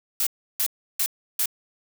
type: noise bursts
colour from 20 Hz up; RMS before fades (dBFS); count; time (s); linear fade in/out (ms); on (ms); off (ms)
blue; -23; 4; 0.2-1.458; 2; 67; 330
effects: none